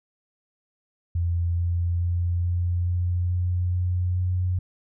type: tone with pitch steps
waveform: sine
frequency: 85.8 / 86.5 / 87.2 / 87.91 / 88.62 / 89.34 / 90.07 / 90.8 Hz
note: F2 / F2 / F2 / F2 / F2 / F2 / F#2 / F#2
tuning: -30 / -16 / -2 / +12 / +26 / +40 / -46 / -32 cents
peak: -21 dBFS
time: 1.15-4.59 s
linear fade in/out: 5 ms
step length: 430 ms
effects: none